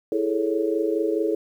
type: chord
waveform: sine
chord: A major seventh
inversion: second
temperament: equal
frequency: 329.6 / 415.3 / 440 / 554.4 Hz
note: E4 / G#4 / A4 / C#5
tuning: 0 / 0 / 0 / 0 cents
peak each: -25 / -26 / -25 / -30 dBFS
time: 0.12-1.35 s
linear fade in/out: 2 ms
effects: 9-bit